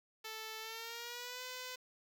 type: tone with pitch glide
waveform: 5% pulse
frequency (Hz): 440 to 505.4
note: A4 to B4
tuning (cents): 0 to +40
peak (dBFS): -32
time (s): 0.24-1.76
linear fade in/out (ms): 10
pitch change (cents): +240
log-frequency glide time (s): 0.6-1.43
effects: 12-bit